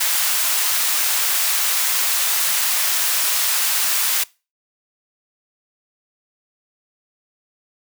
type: high-pass noise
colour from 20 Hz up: white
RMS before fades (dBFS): -19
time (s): 0-4.24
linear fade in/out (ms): 10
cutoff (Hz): 900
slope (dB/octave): 12
effects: noise-tail reverb RT60 0.3 s tail -23 dB re dry